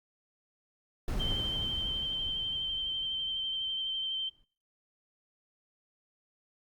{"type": "noise with exponential decay", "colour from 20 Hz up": "brown", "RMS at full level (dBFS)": -31, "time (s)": [1.08, 4.44], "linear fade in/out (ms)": 1, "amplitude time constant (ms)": 730}
{"type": "tone with vibrato", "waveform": "sine", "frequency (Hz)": 3117, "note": "G7", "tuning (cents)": -11, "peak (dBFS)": -31, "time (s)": [1.19, 4.3], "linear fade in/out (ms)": 20, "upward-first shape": "sine", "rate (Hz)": 12, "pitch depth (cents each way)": 20}
{"effects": ["noise-tail reverb RT60 0.4 s tail -23 dB re dry", "Opus 48 kbps"]}